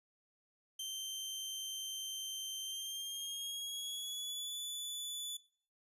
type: tone with pitch glide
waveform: sawtooth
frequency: 3125 to 3467 Hz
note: G7 to A7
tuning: -6 to -26 cents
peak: -37 dBFS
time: 0.79-5.37 s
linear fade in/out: 5 ms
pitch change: +180 cents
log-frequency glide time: 2.62-4.58 s
effects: noise-tail reverb RT60 0.5 s tail -20 dB re dry + resampled to 32000 Hz